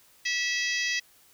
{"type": "harmonic tone with a mistuned harmonic", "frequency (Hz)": 651, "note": "E5", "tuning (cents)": -22, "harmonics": [3, 4, 5, 6, 7, 8, 9, 10], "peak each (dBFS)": [-29, -32, -36, -39, -38, -36, -37, -44], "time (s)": [0.25, 1], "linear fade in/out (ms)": 10, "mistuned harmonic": 8, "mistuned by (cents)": -69, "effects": ["white hiss -59 dBFS RMS until 1.33 s"]}